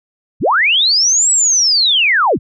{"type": "linear two-way sweep", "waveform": "sine", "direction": "up then down", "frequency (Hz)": [34, 7902, 34], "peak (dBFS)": -9, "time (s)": [0.4, 2.39], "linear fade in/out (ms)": 50, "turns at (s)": 1.31, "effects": []}